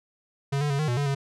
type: tone with pitch steps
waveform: square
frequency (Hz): 139.3 / 147 / 139.4 / 153.8 / 121.4 / 143.3 / 138.4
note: C#3 / D3 / C#3 / D#3 / B2 / D3 / C#3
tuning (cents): +9 / +2 / +10 / -20 / -29 / -42 / -2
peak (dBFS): -24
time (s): 0.52-1.15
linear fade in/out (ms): 10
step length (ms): 90
effects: low-pass 8000 Hz 12 dB/octave